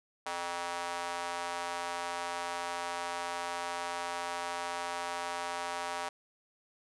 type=tone with high-pass filter; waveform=square; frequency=86.9 Hz; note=F2; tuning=8 cents flat; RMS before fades=-37 dBFS; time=0.26-6.09 s; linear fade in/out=5 ms; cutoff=820 Hz; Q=1.8; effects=resampled to 24000 Hz